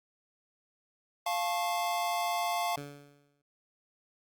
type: chord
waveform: square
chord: F augmented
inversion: none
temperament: just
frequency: 698.5 / 873.1 / 1091.3 Hz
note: F5 / A5 / C#6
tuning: 0 / -14 / -27 cents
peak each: -32 / -36 / -37 dBFS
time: 1.26-2.76 s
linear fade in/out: 5 ms
type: tone with exponential decay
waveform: 15% pulse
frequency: 143.5 Hz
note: D3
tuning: 40 cents flat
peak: -31 dBFS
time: 2.77-3.42 s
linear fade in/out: 5 ms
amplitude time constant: 140 ms
effects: Opus 48 kbps